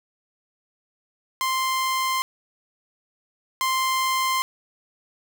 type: tone pair in turn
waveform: sawtooth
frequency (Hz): 1046.5 / 1046.5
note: C6 / C6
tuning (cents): 0 / 0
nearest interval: unison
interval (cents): 0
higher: neither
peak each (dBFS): -18 / -17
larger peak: second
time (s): 1.41-2.22 / 3.61-4.42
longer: neither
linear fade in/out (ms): 0
effects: 8-bit